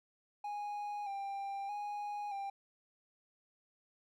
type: tone with vibrato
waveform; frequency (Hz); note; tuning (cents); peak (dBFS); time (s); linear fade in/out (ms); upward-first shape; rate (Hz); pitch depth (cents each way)
triangle; 809; G#5; -46; -36; 0.44-2.5; 5; square; 0.8; 36
effects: none